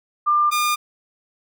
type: tone pair in turn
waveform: sine / sawtooth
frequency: 1195 / 1209.6 Hz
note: D6 / D#6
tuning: +30 / -49 cents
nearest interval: unison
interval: 21 cents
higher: second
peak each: -14 dBFS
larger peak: neither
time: 0.26-0.51 / 0.51-0.76 s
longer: neither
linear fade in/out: 20 ms
effects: none